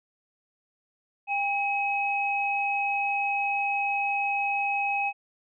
sine tone pair together, 802.9 / 2549 Hz, G5 / D#7, +41 / +41 cents, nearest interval octave + minor sixth, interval 2000 cents, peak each -27 dBFS, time 1.27-5.13 s, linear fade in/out 50 ms, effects none

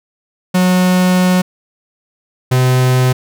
45% pulse tone pair in turn, 182.6 / 127.8 Hz, F#3 / C3, -23 / -40 cents, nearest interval tritone, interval 617 cents, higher first, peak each -9 dBFS, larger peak neither, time 0.54-1.42 / 2.51-3.13 s, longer first, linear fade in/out 10 ms, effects none

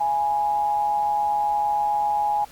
sine tone with amplitude modulation, 830.6 Hz, G#5, in tune, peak -17 dBFS, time 0-2.45 s, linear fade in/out 10 ms, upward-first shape sine, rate 147 Hz, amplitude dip 50%, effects pink hiss -48 dBFS RMS until 2.51 s + Opus 48 kbps

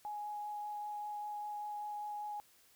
sine tone with vibrato, 834 Hz, G#5, 7 cents sharp, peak -39 dBFS, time 0.05-2.4 s, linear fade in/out 0 ms, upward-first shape sine, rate 5.1 Hz, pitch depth 8 cents each way, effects white hiss -66 dBFS RMS until 2.75 s

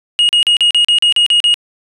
triangle tone bursts, 2874 Hz, F7, 49 cents sharp, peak -6 dBFS, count 10, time 0.19-1.541 s, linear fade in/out 0 ms, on 100 ms, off 39 ms, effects resampled to 24000 Hz

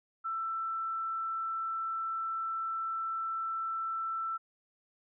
sine tone, 1332 Hz, E6, 18 cents sharp, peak -32 dBFS, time 0.24-4.38 s, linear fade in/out 20 ms, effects none

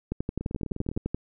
two click trains, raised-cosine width 3 ms, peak -15 / -21 dBFS, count 13 / 12, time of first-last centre 0.12-1.146 / 0.41-0.966 s, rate 11.7 / 19.8 Hz, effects none

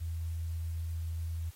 sine tone, 82.41 Hz, E2, in tune, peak -33 dBFS, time 0-1.51 s, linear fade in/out 20 ms, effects white hiss -59 dBFS RMS until 1.55 s + AAC 48 kbps

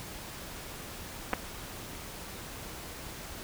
clicks, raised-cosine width 0.5 ms, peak -13 dBFS, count 2, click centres 1.332 / 1.336 s, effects pink hiss -43 dBFS RMS until 3.43 s

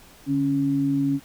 sine tone pair together, 145.28 / 277.2 Hz, D3 / C#4, -18 / 0 cents, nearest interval major seventh, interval 1118 cents, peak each -27 / -20 dBFS, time 0.26-1.2 s, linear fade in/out 50 ms, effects pink hiss -50 dBFS RMS until 1.24 s

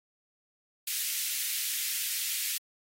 white high-pass noise, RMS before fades -32 dBFS, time 0.87-2.58 s, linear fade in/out 5 ms, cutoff 2000 Hz, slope 24 dB/octave, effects AAC 48 kbps

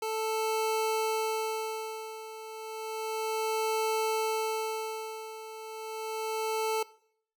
25% pulse tone with tremolo, 440 Hz, A4, in tune, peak -23 dBFS, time 0.02-6.83 s, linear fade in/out 5 ms, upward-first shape sine, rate 0.32 Hz, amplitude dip 80%, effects noise-tail reverb RT60 0.6 s tail -20 dB re dry

